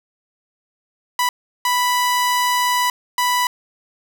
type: tone bursts at uneven times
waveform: sawtooth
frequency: 987.8 Hz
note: B5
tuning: in tune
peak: -12 dBFS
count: 3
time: 1.19-1.29 / 1.65-2.9 / 3.18-3.47 s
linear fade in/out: 2 ms
effects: none